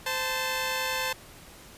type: tone pair together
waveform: 10% pulse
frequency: 518 / 880 Hz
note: C5 / A5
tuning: -17 / 0 cents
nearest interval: major sixth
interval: 917 cents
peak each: -22 dBFS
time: 0.06-1.13 s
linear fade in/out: 5 ms
effects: pink hiss -49 dBFS RMS until 1.77 s + resampled to 32000 Hz